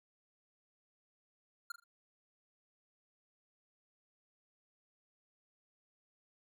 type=tone with echo; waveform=square; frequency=1396.9 Hz; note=F6; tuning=in tune; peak=-40 dBFS; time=1.7-1.72 s; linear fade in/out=5 ms; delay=40 ms; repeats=3; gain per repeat=-10 dB; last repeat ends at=1.84 s; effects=none